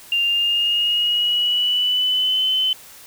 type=tone with pitch glide; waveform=sine; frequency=2794 to 3047 Hz; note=F7 to G7; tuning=0 to -50 cents; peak=-16 dBFS; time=0.12-2.73 s; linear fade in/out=2 ms; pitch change=+150 cents; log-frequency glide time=0.25-2.45 s; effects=white hiss -43 dBFS RMS until 3.06 s